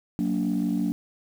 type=chord; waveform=sine; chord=Gb augmented; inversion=none; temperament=just; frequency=185 / 231.2 / 289.1 Hz; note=Gb3 / Bb3 / D4; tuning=0 / -14 / -27 cents; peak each=-26 dBFS; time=0.19-0.92 s; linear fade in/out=0 ms; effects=tanh soft clip ceiling -17 dBFS + 8-bit